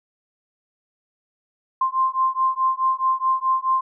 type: beating tone pair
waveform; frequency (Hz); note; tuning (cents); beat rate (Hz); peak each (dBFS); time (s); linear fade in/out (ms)
sine; 1046.5 / 1051.2; C6 / C6; 0 / +8; 4.7; -21 / -21; 1.81-3.81; 5
effects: none